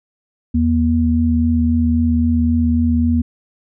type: tone pair together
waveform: sine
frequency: 80.98 / 239.2 Hz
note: E2 / A#3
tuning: -30 / +45 cents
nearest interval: octave + perfect fifth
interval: 1875 cents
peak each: -16 / -14 dBFS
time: 0.54-3.22 s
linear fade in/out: 10 ms
effects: none